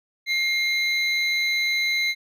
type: tone pair together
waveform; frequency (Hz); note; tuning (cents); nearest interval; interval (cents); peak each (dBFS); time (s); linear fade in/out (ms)
triangle; 2123 / 4008; C7 / B7; +25 / +25; major seventh; 1100; -20 / -25; 0.26-2.15; 50
effects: none